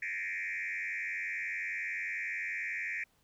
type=tone with frequency modulation; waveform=sine; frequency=2090 Hz; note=C7; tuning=2 cents flat; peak=-33 dBFS; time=0.02-3.04 s; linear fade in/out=5 ms; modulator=91.2 Hz; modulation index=3.7; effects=tanh soft clip ceiling -30 dBFS + pink hiss -71 dBFS RMS until 3.23 s